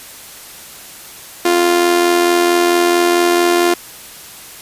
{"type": "tone with amplitude modulation", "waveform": "sawtooth", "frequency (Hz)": 349.2, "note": "F4", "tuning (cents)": 0, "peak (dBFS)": -4, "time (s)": [1.45, 3.74], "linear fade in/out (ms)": 5, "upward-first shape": "sine", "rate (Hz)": 84.5, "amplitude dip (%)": 55, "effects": ["white hiss -35 dBFS RMS until 4.61 s", "resampled to 32000 Hz"]}